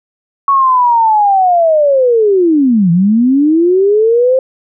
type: linear two-way sweep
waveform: sine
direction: down then up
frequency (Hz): 1119 to 164.2 to 529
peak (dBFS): -6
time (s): 0.48-4.39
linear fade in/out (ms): 2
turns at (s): 2.91
effects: none